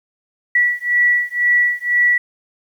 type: beating tone pair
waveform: sine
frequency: 1946 / 1948 Hz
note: B6 / B6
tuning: -26 / -24 cents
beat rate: 2 Hz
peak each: -16 dBFS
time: 0.55-2.18 s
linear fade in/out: 5 ms
effects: 8-bit